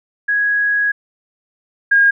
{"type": "tone pair in turn", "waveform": "sine", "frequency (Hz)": [1661.2, 1626.1], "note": ["G#6", "G#6"], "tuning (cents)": [0, -37], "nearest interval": "unison", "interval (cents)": 37, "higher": "first", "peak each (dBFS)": [-13, -8], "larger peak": "second", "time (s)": [[0.28, 0.92], [1.91, 2.11]], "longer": "first", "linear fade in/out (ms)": 10, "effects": []}